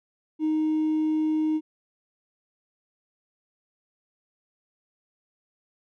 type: tone with hard clipping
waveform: triangle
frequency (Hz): 311.1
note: D#4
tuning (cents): 0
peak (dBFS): -21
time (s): 0.39-1.61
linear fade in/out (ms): 50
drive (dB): 2
effects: none